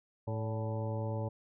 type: harmonic tone with a mistuned harmonic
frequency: 109.2 Hz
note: A2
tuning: 13 cents flat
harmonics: 1 / 2 / 3 / 4 / 5 / 7 / 8 / 9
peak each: -34 / -44 / -46 / -44 / -41 / -51 / -46 / -53 dBFS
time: 0.27-1.29 s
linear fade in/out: 10 ms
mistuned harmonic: 5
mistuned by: +58 cents
effects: none